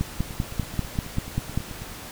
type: two click trains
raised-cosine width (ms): 5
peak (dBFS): -24 / -11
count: 16 / 9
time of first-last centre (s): 0.2-1.82 / 0.01-1.576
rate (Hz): 9.26 / 5.11
effects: pink hiss -39 dBFS RMS until 2.11 s